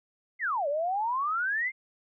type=exponential two-way sweep; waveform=sine; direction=down then up; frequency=2152 to 554.4 to 2152 Hz; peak=-26 dBFS; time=0.39-1.72 s; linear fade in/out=50 ms; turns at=0.68 s; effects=none